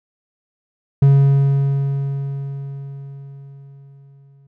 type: tone with exponential decay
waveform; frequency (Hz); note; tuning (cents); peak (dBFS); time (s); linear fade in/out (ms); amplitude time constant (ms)
triangle; 138.59; C#3; 0; -5; 1.02-4.47; 5; 750
effects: none